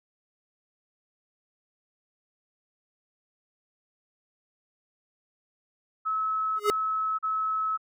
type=tone bursts; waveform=sine; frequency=1294 Hz; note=E6; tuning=32 cents flat; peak=-25 dBFS; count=3; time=6.05-7.776 s; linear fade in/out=20 ms; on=550 ms; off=38 ms
type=tone with exponential growth; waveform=square; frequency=415.3 Hz; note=G#4; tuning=in tune; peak=-18 dBFS; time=6.56-6.7 s; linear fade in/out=0 ms; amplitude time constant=30 ms
effects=none